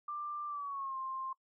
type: tone with pitch glide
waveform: sine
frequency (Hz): 1185 to 1055.7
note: D6 to C6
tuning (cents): +15 to +15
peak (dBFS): -37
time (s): 0.08-1.33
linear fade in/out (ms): 5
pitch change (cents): -200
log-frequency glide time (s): 0.47-0.97
effects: noise-tail reverb RT60 0.1 s tail -21 dB re dry